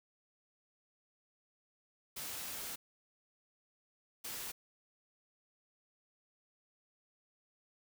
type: noise bursts at uneven times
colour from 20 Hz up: white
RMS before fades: -43 dBFS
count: 2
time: 2.16-2.76 / 4.24-4.52 s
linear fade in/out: 10 ms
effects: none

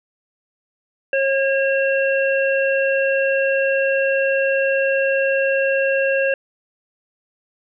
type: harmonic tone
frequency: 543 Hz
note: C#5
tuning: 36 cents flat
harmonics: 1 / 3 / 5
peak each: -17 / -22 / -24 dBFS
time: 1.13-6.34 s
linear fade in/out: 2 ms
effects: none

